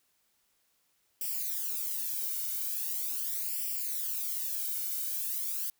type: noise with flanger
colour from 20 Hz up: violet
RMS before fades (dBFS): -34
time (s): 1.21-5.7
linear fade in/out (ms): 2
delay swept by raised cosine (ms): 0.38 to 1.37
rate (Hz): 0.41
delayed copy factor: +1
effects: white hiss -73 dBFS RMS until 5.79 s